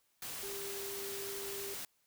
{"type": "tone in noise", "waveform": "sine", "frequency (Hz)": 396.7, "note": "G4", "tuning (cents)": 21, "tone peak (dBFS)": -43, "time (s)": [0.43, 1.74], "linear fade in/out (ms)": 2, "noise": "white", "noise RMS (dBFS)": -43, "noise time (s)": [0.22, 1.85], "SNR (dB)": -3, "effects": ["white hiss -75 dBFS RMS until 2.06 s"]}